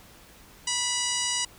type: harmonic tone with a mistuned harmonic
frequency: 972 Hz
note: B5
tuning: 28 cents flat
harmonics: 1 / 2 / 3 / 4 / 5 / 6 / 7 / 8 / 9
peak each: -37 / -36 / -31 / -37 / -33 / -33 / -36 / -35 / -34 dBFS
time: 0.67-1.45 s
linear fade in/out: 5 ms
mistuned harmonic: 2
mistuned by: +35 cents
effects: pink hiss -52 dBFS RMS until 1.58 s